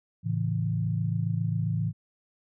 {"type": "chord", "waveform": "sine", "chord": "A major", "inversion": "none", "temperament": "equal with one note detuned", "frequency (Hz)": [110, 137.87, 164.81], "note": ["A2", "C#3", "E3"], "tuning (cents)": [0, -9, 0], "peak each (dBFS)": [-28, -32, -29], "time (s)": [0.23, 1.93], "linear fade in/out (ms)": 50, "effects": []}